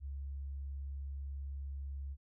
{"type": "tone", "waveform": "sine", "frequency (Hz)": 69.2, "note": "C#2", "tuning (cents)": -2, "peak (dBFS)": -39, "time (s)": [0, 2.17], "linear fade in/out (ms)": 50, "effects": []}